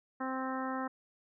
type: harmonic tone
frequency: 261.6 Hz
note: C4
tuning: in tune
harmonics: 1 / 2 / 3 / 4 / 5 / 6 / 7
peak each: -37 / -42 / -41 / -41 / -42 / -47 / -47 dBFS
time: 0.2-0.88 s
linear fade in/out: 10 ms
effects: none